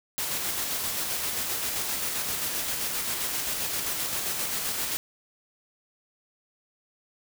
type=noise with tremolo; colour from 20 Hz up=white; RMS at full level=-29 dBFS; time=0.18-4.97 s; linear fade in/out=0 ms; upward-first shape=square; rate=7.6 Hz; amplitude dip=25%; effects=none